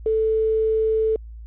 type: tone with quantisation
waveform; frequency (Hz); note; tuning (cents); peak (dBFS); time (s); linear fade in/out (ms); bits
sine; 440; A4; 0; -17; 0.06-1.16; 2; 7
effects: added 56 Hz sine -35 dBFS peak until 1.46 s + resampled to 8000 Hz